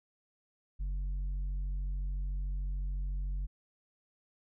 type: tone with tanh clipping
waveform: triangle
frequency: 46.86 Hz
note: F#1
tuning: 23 cents sharp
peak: -33 dBFS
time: 0.79-3.47 s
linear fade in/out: 20 ms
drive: 9 dB
effects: none